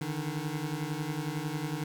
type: beating tone pair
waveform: 25% pulse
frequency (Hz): 146.83 / 157.83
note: D3 / D#3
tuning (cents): 0 / +25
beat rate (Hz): 11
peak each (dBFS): -31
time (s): 0.01-1.84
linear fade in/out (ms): 5
effects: 9-bit